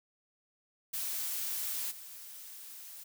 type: noise with level steps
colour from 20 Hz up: blue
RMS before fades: -36 / -48 dBFS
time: 0.93-3.04 s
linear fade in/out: 10 ms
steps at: 1.9 s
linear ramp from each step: 20 ms
effects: none